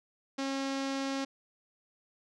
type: tone with low-pass filter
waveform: sawtooth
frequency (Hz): 271.7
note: C#4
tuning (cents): -35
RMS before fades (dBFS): -34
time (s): 0.38-1.25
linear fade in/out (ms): 10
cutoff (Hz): 5600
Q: 1.6
effects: none